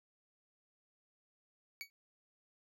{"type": "tone with exponential decay", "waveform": "25% pulse", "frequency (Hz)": 2255, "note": "C#7", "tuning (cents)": 29, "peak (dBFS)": -34, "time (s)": [1.81, 1.9], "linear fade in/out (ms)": 0, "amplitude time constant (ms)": 19, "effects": []}